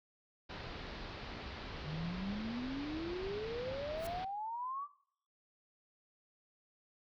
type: low-pass noise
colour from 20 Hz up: pink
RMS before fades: -46 dBFS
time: 0.49-4.25 s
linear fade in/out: 10 ms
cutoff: 4800 Hz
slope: 48 dB/octave
type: exponential sweep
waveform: sine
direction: up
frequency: 146.1 to 1178 Hz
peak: -38 dBFS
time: 1.84-4.88 s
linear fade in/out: 50 ms
type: noise with exponential growth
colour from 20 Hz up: white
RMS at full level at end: -46 dBFS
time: 3.95-4.07 s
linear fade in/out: 5 ms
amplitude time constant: 25 ms
effects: noise-tail reverb RT60 0.6 s tail -19 dB re dry